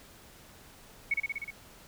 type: tone with echo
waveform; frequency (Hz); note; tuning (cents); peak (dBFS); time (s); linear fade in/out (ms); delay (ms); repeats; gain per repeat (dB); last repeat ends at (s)
sine; 2217; C#7; 0; -24; 1.11-1.14; 5; 61; 6; -2; 1.506
effects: pink hiss -54 dBFS RMS until 1.87 s